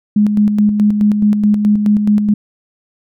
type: tone with tremolo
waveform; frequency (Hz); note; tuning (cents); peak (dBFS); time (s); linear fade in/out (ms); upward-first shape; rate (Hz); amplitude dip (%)
sine; 208.7; G#3; +9; -7; 0.16-2.34; 5; square; 4.7; 45
effects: none